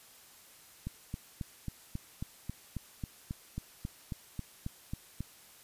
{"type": "click train", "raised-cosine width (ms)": 5, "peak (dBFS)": -24, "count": 17, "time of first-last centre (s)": [0.87, 5.206], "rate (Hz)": 3.69, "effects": ["white hiss -57 dBFS RMS until 5.63 s", "resampled to 32000 Hz"]}